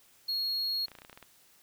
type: tone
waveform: triangle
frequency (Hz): 4302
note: C8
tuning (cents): +47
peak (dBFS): -28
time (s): 0.28-0.86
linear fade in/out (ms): 10
type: clicks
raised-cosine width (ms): 0.3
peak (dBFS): -32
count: 10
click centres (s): 0.883 / 0.917 / 0.952 / 0.987 / 1.019 / 1.049 / 1.097 / 1.129 / 1.175 / 1.227
effects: white hiss -62 dBFS RMS until 1.62 s